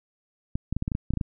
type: clicks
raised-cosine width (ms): 5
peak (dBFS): -14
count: 11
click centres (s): 0.555 / 0.726 / 0.766 / 0.824 / 0.879 / 0.918 / 0.951 / 1.106 / 1.137 / 1.173 / 1.212
effects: none